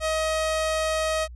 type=tone; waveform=sawtooth; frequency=632 Hz; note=D#5; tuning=27 cents sharp; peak=-19 dBFS; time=0-1.28 s; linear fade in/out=50 ms; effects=added 60 Hz sine -38 dBFS peak until 1.35 s + resampled to 24000 Hz